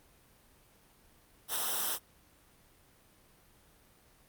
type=noise with comb filter; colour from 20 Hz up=white; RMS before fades=-33 dBFS; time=1.48-1.99 s; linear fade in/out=50 ms; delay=0.44 ms; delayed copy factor=-0.8; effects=pink hiss -63 dBFS RMS until 4.28 s + Opus 32 kbps